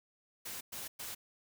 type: noise bursts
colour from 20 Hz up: white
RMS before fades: -43 dBFS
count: 3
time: 0.45-1.15 s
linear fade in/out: 10 ms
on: 160 ms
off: 110 ms
effects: none